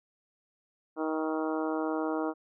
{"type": "harmonic tone with a mistuned harmonic", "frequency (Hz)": 157.7, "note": "D#3", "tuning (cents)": 24, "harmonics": [2, 3, 4, 5, 6, 7, 8, 9], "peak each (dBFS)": [-31, -35, -37, -39, -41, -42, -43, -44], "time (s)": [0.96, 2.34], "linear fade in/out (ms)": 50, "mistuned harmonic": 9, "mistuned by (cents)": -33, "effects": []}